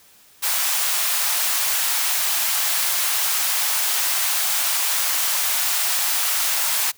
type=high-pass noise; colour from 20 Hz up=white; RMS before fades=-21 dBFS; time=0.42-6.92 s; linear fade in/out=20 ms; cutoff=690 Hz; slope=24 dB/octave; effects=white hiss -52 dBFS RMS until 6.97 s